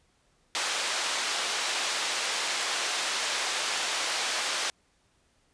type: band-pass noise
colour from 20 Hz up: white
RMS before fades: -30 dBFS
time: 0.55-4.7 s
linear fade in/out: 0 ms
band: 530 to 5200 Hz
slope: 12 dB/octave
effects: pink hiss -68 dBFS RMS until 5.53 s + resampled to 22050 Hz

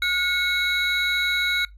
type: tone cluster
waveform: triangle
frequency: 1441 / 2195 / 3863 Hz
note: F#6 / C#7 / B7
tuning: -46 / -18 / -39 cents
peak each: -23 dBFS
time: 0.02-1.65 s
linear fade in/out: 2 ms
effects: noise-tail reverb RT60 0.2 s tail -24 dB re dry + added 50 Hz sine -43 dBFS peak until 1.77 s

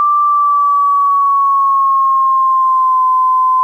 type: tone with pitch glide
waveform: sine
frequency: 1174.7 to 1028.6 Hz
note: D6 to C6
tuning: 0 to -30 cents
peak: -8 dBFS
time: 0-3.63 s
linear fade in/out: 0 ms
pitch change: -230 cents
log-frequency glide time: 0.23-3.03 s
effects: 8-bit

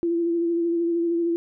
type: tone with vibrato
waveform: sine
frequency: 338.8 Hz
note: E4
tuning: 48 cents sharp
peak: -20 dBFS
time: 0.03-1.36 s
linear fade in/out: 0 ms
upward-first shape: sine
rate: 13 Hz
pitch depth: 25 cents each way
effects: none

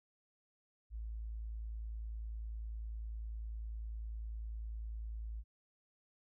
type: tone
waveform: sine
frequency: 55 Hz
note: A1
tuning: in tune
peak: -40 dBFS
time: 0.9-5.44 s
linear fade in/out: 50 ms
effects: none

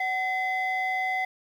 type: tone pair together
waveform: sine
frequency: 751 / 2039 Hz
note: F#5 / C7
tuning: +26 / -45 cents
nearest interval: octave + perfect fourth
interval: 1729 cents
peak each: -26 dBFS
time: 0-1.25 s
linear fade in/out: 5 ms
effects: tanh soft clip ceiling -21 dBFS + 9-bit

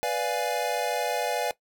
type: chord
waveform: square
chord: B diminished seventh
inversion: none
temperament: equal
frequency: 493.9 / 587.3 / 698.5 / 830.6 Hz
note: B4 / D5 / F5 / Ab5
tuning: 0 / 0 / 0 / 0 cents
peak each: -32 dBFS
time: 0.03-1.51 s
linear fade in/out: 0 ms
effects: noise-tail reverb RT60 0.1 s tail -18 dB re dry

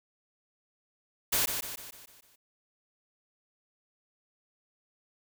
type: noise with echo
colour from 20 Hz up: white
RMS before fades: -27 dBFS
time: 1.32-1.46 s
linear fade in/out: 10 ms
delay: 150 ms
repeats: 6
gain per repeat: -6 dB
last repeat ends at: 2.36 s
effects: none

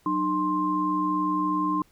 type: tone cluster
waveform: sine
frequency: 186.6 / 303.8 / 1052 Hz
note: F#3 / D#4 / C6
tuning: +15 / -41 / +9 cents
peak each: -33 / -26 / -25 dBFS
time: 0.06-1.82 s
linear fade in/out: 2 ms
effects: pink hiss -62 dBFS RMS until 1.91 s

